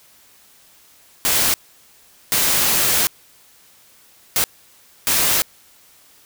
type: noise bursts at uneven times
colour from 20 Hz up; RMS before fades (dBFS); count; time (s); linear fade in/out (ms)
white; -17; 4; 1.25-1.54 / 2.32-3.07 / 4.36-4.44 / 5.07-5.42; 0
effects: white hiss -51 dBFS RMS until 6.25 s